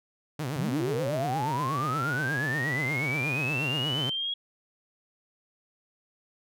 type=tone with vibrato; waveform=sawtooth; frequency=138.59 Hz; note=C#3; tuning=in tune; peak=-26 dBFS; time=0.39-4.1 s; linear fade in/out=5 ms; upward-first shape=triangle; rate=8.4 Hz; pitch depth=280 cents each way
type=linear sweep; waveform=sine; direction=up; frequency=123.47 to 3322 Hz; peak=-28 dBFS; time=0.56-4.34 s; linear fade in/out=5 ms
effects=none